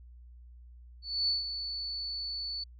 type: tone with ADSR envelope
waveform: sine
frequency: 4465 Hz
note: C#8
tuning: 12 cents sharp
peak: -25 dBFS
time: 1.02-2.64 s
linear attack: 260 ms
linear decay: 150 ms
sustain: -9 dB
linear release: 7 ms
effects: added 60 Hz sine -49 dBFS peak until 2.79 s